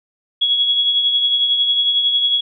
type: tone with tremolo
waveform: sine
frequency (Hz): 3343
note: G#7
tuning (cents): +11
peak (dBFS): -11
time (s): 0.41-2.41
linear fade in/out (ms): 10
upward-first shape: triangle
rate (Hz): 11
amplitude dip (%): 50
effects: none